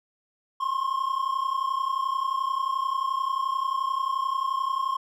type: tone pair together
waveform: triangle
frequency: 1049.6 / 1081 Hz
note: C6 / C#6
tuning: +5 / -44 cents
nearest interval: minor second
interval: 51 cents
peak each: -26 / -25 dBFS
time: 0.6-4.97 s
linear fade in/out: 10 ms
effects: none